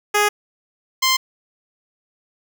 10% pulse tone pair in turn, 415.3 / 1046.5 Hz, G#4 / C6, 0 / 0 cents, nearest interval octave + major third, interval 1600 cents, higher second, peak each -6 dBFS, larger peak neither, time 0.14-0.29 / 1.02-1.17 s, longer neither, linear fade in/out 10 ms, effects none

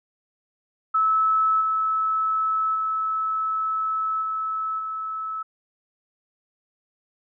sine tone with level steps, 1302 Hz, E6, 22 cents flat, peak -17 / -20 / -22 / -24 / -27 dBFS, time 0.94-5.43 s, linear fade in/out 10 ms, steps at 1.6 / 2.74 / 4.21 / 4.78 s, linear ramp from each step 20 ms, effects none

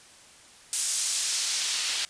white noise with band-pass filter sweep, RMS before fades -28 dBFS, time 0.73-2.05 s, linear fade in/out 0 ms, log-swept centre 8600 to 3500 Hz, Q 1, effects white hiss -52 dBFS RMS until 2.09 s + resampled to 22050 Hz

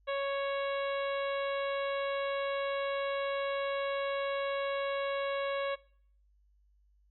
harmonic tone, 554.4 Hz, C#5, in tune, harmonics 1 / 2 / 3 / 4 / 5 / 6 / 7, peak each -32 / -38 / -42 / -44 / -46 / -48 / -49 dBFS, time 0.07-5.76 s, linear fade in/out 20 ms, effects noise-tail reverb RT60 0.6 s tail -22 dB re dry + added 50 Hz sine -64 dBFS peak until 7.1 s

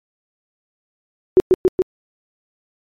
sine tone with echo, 370 Hz, F#4, in tune, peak -5 dBFS, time 1.37-1.4 s, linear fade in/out 0 ms, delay 140 ms, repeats 3, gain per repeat -2 dB, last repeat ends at 1.82 s, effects MP3 64 kbps

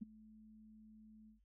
sine tone with ADSR envelope, 217 Hz, A3, 24 cents flat, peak -39 dBFS, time 0.01-1.4 s, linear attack 13 ms, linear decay 15 ms, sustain -19 dB, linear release 120 ms, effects added 50 Hz sine -70 dBFS peak until 1.44 s

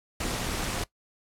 pink noise with amplitude modulation, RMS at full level -27 dBFS, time 0.2-0.84 s, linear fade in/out 5 ms, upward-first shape sine, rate 290 Hz, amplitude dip 80%, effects noise-tail reverb RT60 0.1 s tail -19 dB re dry + low-pass 11000 Hz 12 dB/octave

